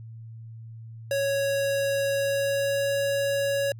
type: tone with pitch glide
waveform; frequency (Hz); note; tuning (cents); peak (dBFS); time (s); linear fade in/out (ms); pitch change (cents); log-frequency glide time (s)
square; 554.4 to 558.3; C#5 to C#5; 0 to +12; -24; 1.11-3.72; 2; +12; 2.11-2.94
effects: added 113 Hz sine -39 dBFS peak until 3.79 s